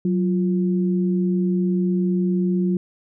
sine tone pair together, 184.72 / 349.2 Hz, F#3 / F4, -3 / 0 cents, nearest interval major seventh, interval 1103 cents, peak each -18 / -25 dBFS, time 0.05-2.77 s, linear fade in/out 2 ms, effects none

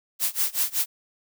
blue noise with tremolo, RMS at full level -22 dBFS, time 0.19-0.86 s, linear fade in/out 50 ms, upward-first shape sine, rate 5.3 Hz, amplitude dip 95%, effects none

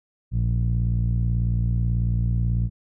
sawtooth tone with low-pass filter, 58.27 Hz, A#1, in tune, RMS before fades -22 dBFS, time 0.31-2.7 s, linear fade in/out 50 ms, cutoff 140 Hz, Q 3.5, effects none

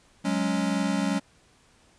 square chord, F# suspended second, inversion none, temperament equal, 185 / 207.7 / 277.2 Hz, F#3 / G#3 / C#4, 0 / 0 / 0 cents, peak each -29 dBFS, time 0.24-1.2 s, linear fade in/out 20 ms, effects pink hiss -60 dBFS RMS until 1.98 s + resampled to 22050 Hz

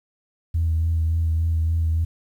sine tone with vibrato, 81.6 Hz, E2, 17 cents flat, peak -17 dBFS, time 0.54-2.05 s, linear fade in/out 10 ms, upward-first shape sine, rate 3.5 Hz, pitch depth 25 cents each way, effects tanh soft clip ceiling -14 dBFS + 9-bit

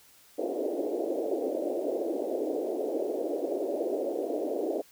pink band-pass noise, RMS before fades -31 dBFS, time 0.38-4.82 s, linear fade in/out 10 ms, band 300 to 640 Hz, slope 48 dB/octave, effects white hiss -58 dBFS RMS until 4.91 s

